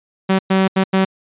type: tone bursts at uneven times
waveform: sawtooth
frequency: 190.7 Hz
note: G3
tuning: 47 cents flat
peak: -8 dBFS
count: 4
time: 0.29-0.39 / 0.5-0.68 / 0.76-0.84 / 0.93-1.05 s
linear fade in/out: 10 ms
effects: resampled to 8000 Hz